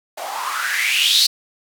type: noise with band-pass filter sweep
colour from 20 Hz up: blue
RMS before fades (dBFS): -19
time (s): 0.17-1.27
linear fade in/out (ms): 10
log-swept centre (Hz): 640 to 4500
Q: 6.6
effects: none